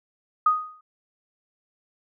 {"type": "tone with exponential decay", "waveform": "sine", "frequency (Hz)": 1244.5, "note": "D#6", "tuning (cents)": 0, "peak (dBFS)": -13, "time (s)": [0.46, 0.81], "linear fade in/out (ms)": 5, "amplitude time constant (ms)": 74, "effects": []}